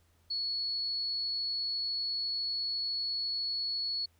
sine tone, 4386 Hz, C#8, 19 cents flat, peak -31 dBFS, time 0.3-4.06 s, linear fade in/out 10 ms, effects added 83 Hz sine -66 dBFS peak until 4.19 s + pink hiss -71 dBFS RMS until 4.19 s

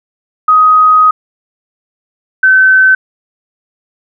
sine tone pair in turn, 1255 / 1529.5 Hz, D#6 / G6, +15 / -43 cents, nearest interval minor third, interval 342 cents, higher second, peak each -3 dBFS, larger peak neither, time 0.48-1.11 / 2.43-2.95 s, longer first, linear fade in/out 5 ms, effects none

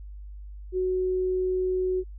sine tone, 370 Hz, F#4, in tune, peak -23 dBFS, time 0.72-2.04 s, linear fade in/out 50 ms, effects added 50 Hz sine -38 dBFS peak until 2.18 s

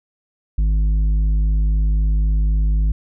sine tone with tanh clipping, 51.9 Hz, G#1, in tune, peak -15 dBFS, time 0.58-2.92 s, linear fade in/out 5 ms, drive 7 dB, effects none

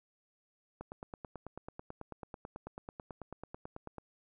click train, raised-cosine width 1 ms, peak -29 dBFS, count 30, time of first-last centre 0.81-3.983 s, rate 9.14 Hz, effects none

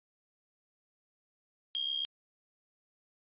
sine tone with amplitude modulation, 3232 Hz, G#7, 48 cents flat, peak -28 dBFS, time 1.75-2.05 s, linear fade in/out 0 ms, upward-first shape sine, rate 67.5 Hz, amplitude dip 70%, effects resampled to 8000 Hz

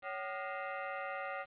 20% pulse ring-modulated tone, 659.3 Hz, E5, in tune, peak -30 dBFS, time 0.02-1.46 s, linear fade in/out 50 ms, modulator 102 Hz, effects resampled to 8000 Hz + 10-bit

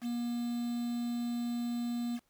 triangle tone with quantisation, 238.7 Hz, A#3, 41 cents sharp, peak -30 dBFS, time 0.01-2.2 s, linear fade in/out 50 ms, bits 8, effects pink hiss -74 dBFS RMS until 2.29 s

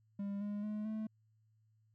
triangle tone with pitch steps, 200.3 / 205.8 / 211.5 / 217.3 Hz, G3 / G#3 / G#3 / A3, +38 / -16 / +32 / -21 cents, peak -35 dBFS, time 0.19-1.07 s, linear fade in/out 5 ms, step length 220 ms, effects added 109 Hz sine -69 dBFS peak until 1.94 s

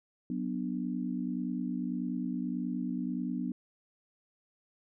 sine chord, B minor, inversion second, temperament just, 185.21 / 246.9 / 296.3 Hz, F#3 / B3 / D4, +2 / 0 / +15 cents, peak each -36 / -34 / -38 dBFS, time 0.3-3.52 s, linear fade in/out 2 ms, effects none

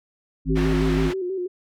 harmonic tone, 53 Hz, G#1, 36 cents sharp, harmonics 1 / 3 / 5, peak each -23 / -23 / -23 dBFS, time 0.45-1.12 s, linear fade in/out 50 ms
sine tone with vibrato, 370 Hz, F#4, in tune, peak -24 dBFS, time 0.49-1.48 s, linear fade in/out 20 ms, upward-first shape square, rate 6.2 Hz, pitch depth 57 cents each way
white low-pass noise, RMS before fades -33 dBFS, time 0.55-1.14 s, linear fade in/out 20 ms, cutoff 2200 Hz, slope 12 dB/octave
effects none

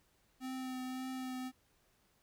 square tone with vibrato, 257.8 Hz, C4, 26 cents flat, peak -40 dBFS, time 0.4-1.52 s, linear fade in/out 50 ms, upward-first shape triangle, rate 1.8 Hz, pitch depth 18 cents each way, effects pink hiss -73 dBFS RMS until 2.22 s

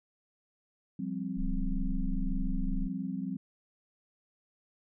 sine chord, F suspended second, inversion none, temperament just, 174.61 / 196.44 / 261.9 Hz, F3 / G3 / C4, 0 / +4 / +2 cents, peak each -38 / -36 / -37 dBFS, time 0.99-3.37 s, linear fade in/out 5 ms
sine tone, 26.78 Hz, A0, 46 cents flat, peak -29 dBFS, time 1.36-2.89 s, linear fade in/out 50 ms
effects none

